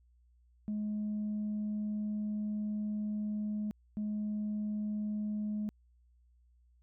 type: tone bursts at uneven times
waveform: sine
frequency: 210.7 Hz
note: G#3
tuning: 25 cents sharp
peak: -31 dBFS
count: 2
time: 0.68-3.71 / 3.97-5.69 s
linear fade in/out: 0 ms
effects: tanh soft clip ceiling -30 dBFS + added 60 Hz sine -63 dBFS peak until 6.82 s